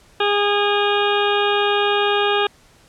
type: harmonic tone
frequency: 409.3 Hz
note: G#4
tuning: 25 cents flat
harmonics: 1 / 2 / 3 / 4 / 6 / 7 / 8 / 9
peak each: -19 / -22 / -24 / -25 / -27 / -27 / -28 / -29 dBFS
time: 0.2-2.47 s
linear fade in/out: 5 ms
effects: pink hiss -52 dBFS RMS until 2.88 s + low-pass 10000 Hz 12 dB/octave

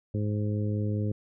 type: harmonic tone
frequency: 104.8 Hz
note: G#2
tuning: 16 cents sharp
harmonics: 1 / 2 / 3 / 4 / 5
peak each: -27 / -33 / -37 / -39 / -41 dBFS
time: 0.14-1.12 s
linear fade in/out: 5 ms
effects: none

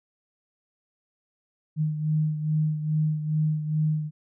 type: beating tone pair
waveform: sine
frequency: 153.8 / 156.2 Hz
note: D#3 / D#3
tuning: -20 / +7 cents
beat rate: 2.4 Hz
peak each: -23 / -30 dBFS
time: 1.76-4.11 s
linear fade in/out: 50 ms
effects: none

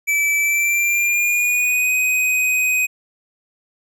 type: tone with pitch glide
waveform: square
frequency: 2312 to 2507 Hz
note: D7 to D#7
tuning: -28 to +12 cents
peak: -16 dBFS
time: 0.07-2.87 s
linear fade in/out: 20 ms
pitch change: +140 cents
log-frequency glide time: 0.39-1.93 s
effects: none

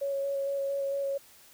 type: tone with vibrato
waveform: sine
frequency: 554.4 Hz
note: C#5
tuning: in tune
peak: -28 dBFS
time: 0.01-1.18 s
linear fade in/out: 10 ms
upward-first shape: square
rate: 4.4 Hz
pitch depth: 10 cents each way
effects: white hiss -56 dBFS RMS until 1.53 s

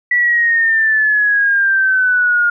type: exponential sweep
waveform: sine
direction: down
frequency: 1961 to 1418 Hz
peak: -10 dBFS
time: 0.11-2.5 s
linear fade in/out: 5 ms
effects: none

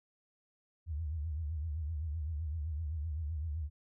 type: tone with vibrato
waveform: sine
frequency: 77.78 Hz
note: D#2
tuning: in tune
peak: -34 dBFS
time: 0.86-3.7 s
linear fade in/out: 50 ms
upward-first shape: triangle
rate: 7.8 Hz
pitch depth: 170 cents each way
effects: none

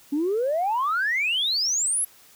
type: exponential sweep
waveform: sine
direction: up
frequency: 276 to 11450 Hz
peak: -20 dBFS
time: 0.12-2.05 s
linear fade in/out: 10 ms
effects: tanh soft clip ceiling -17 dBFS + white hiss -53 dBFS RMS until 2.35 s

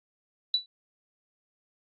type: tone with exponential decay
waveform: sine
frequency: 3951 Hz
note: B7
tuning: in tune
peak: -18 dBFS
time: 0.54-0.66 s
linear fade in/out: 2 ms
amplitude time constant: 26 ms
effects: AAC 48 kbps

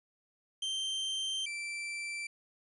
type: tone pair in turn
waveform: 40% pulse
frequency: 3136 / 2340 Hz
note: G7 / D7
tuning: 0 / -7 cents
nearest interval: perfect fourth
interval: 507 cents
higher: first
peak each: -32 / -36 dBFS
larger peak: first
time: 0.62-1.46 / 1.46-2.27 s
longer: first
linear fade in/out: 5 ms
effects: resampled to 24000 Hz

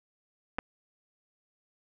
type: clicks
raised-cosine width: 0.5 ms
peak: -17 dBFS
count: 2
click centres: 0.585 / 0.589 s
effects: 9-bit

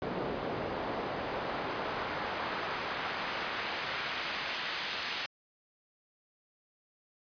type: noise with band-pass filter sweep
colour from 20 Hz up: pink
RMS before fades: -36 dBFS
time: 0.02-5.26 s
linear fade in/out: 0 ms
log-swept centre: 440 to 3000 Hz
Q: 0.73
effects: resampled to 11025 Hz

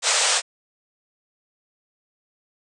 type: band-pass noise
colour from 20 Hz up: white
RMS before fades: -20 dBFS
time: 0.02-0.42 s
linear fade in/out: 50 ms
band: 450 to 8900 Hz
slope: 96 dB/octave
effects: none

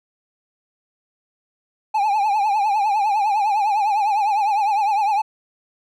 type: tone with vibrato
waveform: triangle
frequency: 830.6 Hz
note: G#5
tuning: in tune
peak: -14 dBFS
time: 1.94-5.22 s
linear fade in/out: 10 ms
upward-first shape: triangle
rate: 9.9 Hz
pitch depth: 120 cents each way
effects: none

